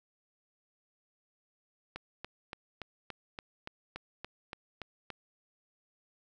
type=click train; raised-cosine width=0.3 ms; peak=-24 dBFS; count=12; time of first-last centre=1.96-5.103 s; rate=3.5 Hz; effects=none